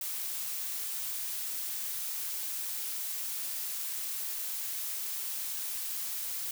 blue noise, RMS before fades -36 dBFS, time 0.01-6.51 s, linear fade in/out 2 ms, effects none

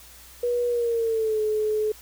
sine tone with pitch glide, 483.9 to 428.6 Hz, B4 to A4, -35 to -45 cents, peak -21 dBFS, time 0.43-1.92 s, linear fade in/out 5 ms, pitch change -210 cents, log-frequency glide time 0.68-1.41 s, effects added 60 Hz sine -52 dBFS peak until 2.01 s + white hiss -48 dBFS RMS until 2.01 s

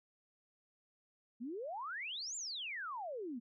sine exponential two-way sweep, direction up then down, 220 to 7459 to 220 Hz, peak -40 dBFS, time 1.4-3.4 s, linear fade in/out 20 ms, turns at 2.36 s, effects none

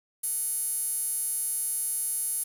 5% pulse tone with high-pass filter, 740 Hz, F#5, in tune, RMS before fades -30 dBFS, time 0.23-2.44 s, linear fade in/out 10 ms, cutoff 11000 Hz, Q 6.1, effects 8-bit

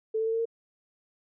sine tone with pitch steps, 440 / 444.6 / 449.2 / 453.9 / 458.7 Hz, A4 / A4 / A4 / A#4 / A#4, 0 / +18 / +36 / -46 / -28 cents, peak -25 dBFS, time 0.14-0.455 s, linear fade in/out 10 ms, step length 63 ms, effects none

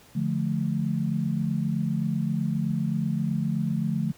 sine chord, D minor, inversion none, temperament equal with one note detuned, 146.83 / 174.61 / 217.9 Hz, D3 / F3 / A3, 0 / 0 / -17 cents, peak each -28 dBFS, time 0.15-4.12 s, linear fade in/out 10 ms, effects pink hiss -54 dBFS RMS until 4.17 s

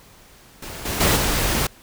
pink noise with level steps, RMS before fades -34 / -25 / -17 / -21 dBFS, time 0.62-1.67 s, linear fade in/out 5 ms, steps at 0.85 / 1 / 1.16 s, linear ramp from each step 10 ms, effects pink hiss -49 dBFS RMS until 1.82 s

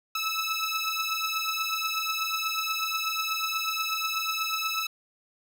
15% pulse beating tone pair, 1300 / 1308.2 Hz, E6 / E6, -24 / -14 cents, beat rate 8.2 Hz, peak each -24 dBFS, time 0.15-4.87 s, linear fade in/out 5 ms, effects none

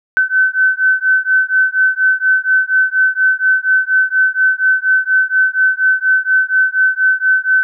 sine beating tone pair, 1522 / 1526.2 Hz, F#6 / G6, +48 / -47 cents, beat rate 4.2 Hz, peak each -13 dBFS, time 0.17-7.63 s, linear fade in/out 0 ms, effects none

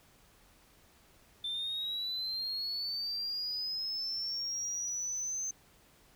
sine linear sweep, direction up, 3540 to 6272 Hz, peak -32 dBFS, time 1.44-5.51 s, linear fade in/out 5 ms, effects tanh soft clip ceiling -31 dBFS + pink hiss -63 dBFS RMS until 6.15 s

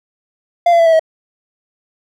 triangle tone with pitch steps, 693 / 679.5 / 666.3 / 653.3 / 640.6 Hz, F5 / F5 / E5 / E5 / E5, -14 / -48 / +18 / -16 / -50 cents, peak -5 dBFS, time 0.66-0.995 s, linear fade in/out 5 ms, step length 67 ms, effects none

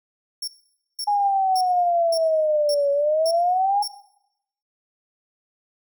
sawtooth tone bursts, 5470 Hz, F8, 37 cents flat, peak -24 dBFS, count 7, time 0.42-3.879 s, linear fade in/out 5 ms, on 57 ms, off 510 ms
sine exponential two-way sweep, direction down then up, 830.6 to 560 to 830.6 Hz, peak -17 dBFS, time 1.07-3.83 s, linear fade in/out 10 ms, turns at 2.91 s
effects noise-tail reverb RT60 0.8 s tail -17 dB re dry

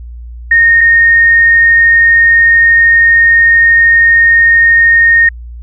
sine tone pair in turn, 1846 / 1846 Hz, A#6 / A#6, -17 / -17 cents, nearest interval unison, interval 0 cents, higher neither, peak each -3 dBFS, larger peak neither, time 0.51-0.81 / 0.81-5.29 s, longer second, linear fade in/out 5 ms, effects added 59 Hz sine -24 dBFS peak until 5.62 s

